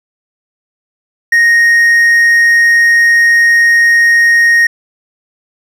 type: tone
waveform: triangle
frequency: 1864.7 Hz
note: A#6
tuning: in tune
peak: -3 dBFS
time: 1.32-4.67 s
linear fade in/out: 5 ms
effects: none